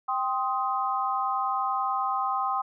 sine chord, C minor, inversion second, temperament just, 784.9 / 1046.5 / 1255.8 Hz, G5 / C6 / Eb6, +2 / 0 / +16 cents, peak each -29 dBFS, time 0.08-2.62 s, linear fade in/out 10 ms, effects none

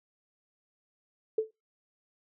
sine tone with exponential decay, 439 Hz, A4, 4 cents flat, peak -20 dBFS, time 1.38-1.51 s, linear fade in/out 5 ms, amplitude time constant 27 ms, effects noise-tail reverb RT60 0.2 s tail -21 dB re dry

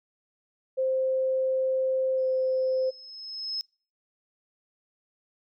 sine tone with pitch glide, 523.3 to 519.7 Hz, C5 to C5, 0 to -12 cents, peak -23 dBFS, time 0.77-2.91 s, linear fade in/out 20 ms, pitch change -12 cents, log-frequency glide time 2.15-2.25 s
sine tone with exponential growth, 5180 Hz, E8, 31 cents flat, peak -27 dBFS, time 2.18-3.61 s, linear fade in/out 0 ms, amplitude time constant 310 ms
effects noise-tail reverb RT60 0.4 s tail -26 dB re dry

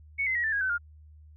sine tone with pitch steps, 2217 / 2057 / 1907.8 / 1769.8 / 1641.8 / 1523 / 1412.9 Hz, C#7 / C7 / A#6 / A6 / G#6 / F#6 / F6, 0 / -30 / +40 / +10 / -20 / +50 / +20 cents, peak -25 dBFS, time 0.18-0.782 s, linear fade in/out 20 ms, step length 86 ms, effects added 76 Hz sine -49 dBFS peak until 1.36 s

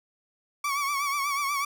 30% pulse tone with vibrato, 1132 Hz, C#6, 36 cents sharp, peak -23 dBFS, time 0.64-1.65 s, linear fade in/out 5 ms, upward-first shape triangle, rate 8.2 Hz, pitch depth 77 cents each way, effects none

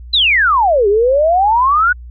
sine exponential two-way sweep, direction down then up, 4100 to 392 to 1501 Hz, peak -8 dBFS, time 0.13-1.93 s, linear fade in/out 10 ms, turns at 0.88 s, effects added 60 Hz sine -29 dBFS peak until 2.1 s + MP3 32 kbps

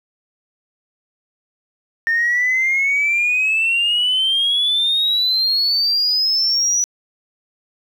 sine exponential sweep, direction up, 1813 to 5920 Hz, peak -13 dBFS, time 2.07-6.84 s, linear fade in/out 0 ms, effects tanh soft clip ceiling -11 dBFS + 8-bit

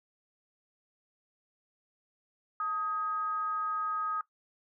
sine tone with frequency modulation, 1257 Hz, D#6, 17 cents sharp, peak -30 dBFS, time 2.6-4.21 s, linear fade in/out 2 ms, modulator 367 Hz, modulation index 0.3, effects noise-tail reverb RT60 0.1 s tail -17 dB re dry

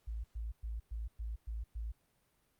sine tone bursts, 55.5 Hz, A1, 16 cents sharp, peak -37 dBFS, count 7, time 0.07-1.92 s, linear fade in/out 10 ms, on 170 ms, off 110 ms, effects pink hiss -75 dBFS RMS until 2.59 s + Opus 48 kbps

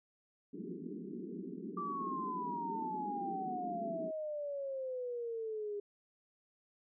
pink band-pass noise, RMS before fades -44 dBFS, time 0.53-4.11 s, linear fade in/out 10 ms, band 170 to 420 Hz, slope 96 dB/octave
sine exponential sweep, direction down, 1174.7 to 405.5 Hz, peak -37 dBFS, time 1.77-5.8 s, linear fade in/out 5 ms
effects none

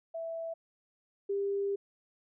sine tone pair in turn, 659.3 / 398.7 Hz, E5 / G4, 0 / +29 cents, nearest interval major sixth, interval 871 cents, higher first, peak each -35 / -29 dBFS, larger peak second, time 0.14-0.54 / 1.29-1.76 s, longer second, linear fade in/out 10 ms, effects none

